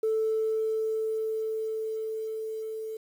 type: tone with level ramp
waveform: sine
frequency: 440 Hz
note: A4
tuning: in tune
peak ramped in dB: -22 to -33 dBFS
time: 0.03-2.97 s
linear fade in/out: 5 ms
effects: tanh soft clip ceiling -20 dBFS + 9-bit